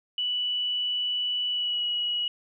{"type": "tone with pitch glide", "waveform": "sine", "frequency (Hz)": [2960, 2916], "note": ["F#7", "F#7"], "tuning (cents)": [0, -26], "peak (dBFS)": -25, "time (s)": [0.18, 2.28], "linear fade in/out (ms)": 2, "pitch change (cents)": -26, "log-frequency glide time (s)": [1.49, 1.84], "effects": []}